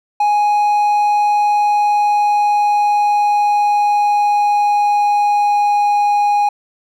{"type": "tone with pitch glide", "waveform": "triangle", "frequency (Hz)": [830.6, 823.9], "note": ["G#5", "G#5"], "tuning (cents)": [0, -14], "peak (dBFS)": -9, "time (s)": [0.2, 6.49], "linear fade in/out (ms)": 5, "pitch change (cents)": -14, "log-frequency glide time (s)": [1.28, 6.1], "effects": []}